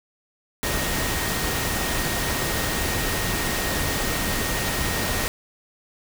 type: tone in noise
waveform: sine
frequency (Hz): 1864.7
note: A#6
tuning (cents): 0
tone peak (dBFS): -33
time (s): 0.63-5.28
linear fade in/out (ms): 0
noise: pink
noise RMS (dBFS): -25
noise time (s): 0.63-5.28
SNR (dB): -11
effects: none